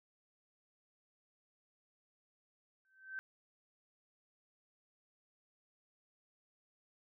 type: tone with exponential growth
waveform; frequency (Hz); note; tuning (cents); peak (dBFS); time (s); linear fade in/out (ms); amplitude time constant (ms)
sine; 1546; G6; -24; -37; 2.85-3.19; 0; 72
effects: none